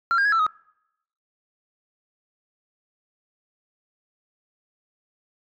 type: tone with pitch steps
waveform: sine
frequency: 1371 / 1611 / 1672 / 1334 / 1259 Hz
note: F6 / G6 / G#6 / E6 / D#6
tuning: -32 / +47 / +11 / +20 / +20 cents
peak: -15 dBFS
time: 0.11-0.465 s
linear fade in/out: 0 ms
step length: 71 ms
effects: noise-tail reverb RT60 0.8 s tail -26 dB re dry + tanh soft clip ceiling -16 dBFS